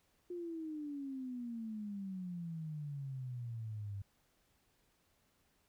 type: exponential sweep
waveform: sine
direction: down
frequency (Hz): 357.6 to 97.7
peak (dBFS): -40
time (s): 0.3-4.02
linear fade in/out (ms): 5
effects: pink hiss -75 dBFS RMS until 5.68 s